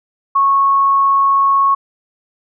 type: tone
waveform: sine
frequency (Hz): 1101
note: C#6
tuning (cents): -12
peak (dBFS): -9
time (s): 0.35-1.75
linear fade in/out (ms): 10
effects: none